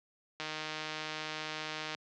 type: click train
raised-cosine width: 0.2 ms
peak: -20 dBFS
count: 241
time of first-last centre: 0.4-1.948 s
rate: 155 Hz
effects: high-pass 150 Hz 12 dB/octave + low-pass 5000 Hz 12 dB/octave